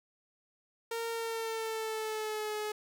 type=tone with pitch glide; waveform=sawtooth; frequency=460 to 424.3 Hz; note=A#4 to G#4; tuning=-23 to +37 cents; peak=-30 dBFS; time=0.91-2.72 s; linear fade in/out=5 ms; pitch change=-140 cents; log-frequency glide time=1.1-2.55 s; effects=none